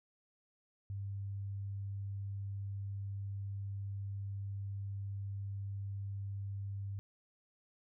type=tone; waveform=sine; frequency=99.2 Hz; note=G2; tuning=21 cents sharp; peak=-38 dBFS; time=0.9-6.99 s; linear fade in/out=0 ms; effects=none